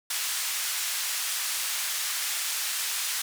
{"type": "band-pass noise", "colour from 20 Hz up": "white", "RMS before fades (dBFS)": -30, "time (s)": [0.1, 3.22], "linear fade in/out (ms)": 5, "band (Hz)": [1300, 11000], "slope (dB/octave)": 12, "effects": []}